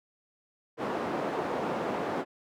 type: band-pass noise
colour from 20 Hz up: white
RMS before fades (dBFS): -32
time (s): 0.77-2.25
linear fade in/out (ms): 50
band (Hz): 220 to 710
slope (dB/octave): 12
effects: none